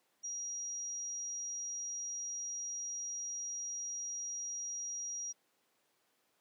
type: tone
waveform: sine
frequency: 5730 Hz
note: F8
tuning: 44 cents sharp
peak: -38 dBFS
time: 0.23-5.33 s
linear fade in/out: 20 ms
effects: pink hiss -75 dBFS RMS until 6.4 s + high-pass 300 Hz 12 dB/octave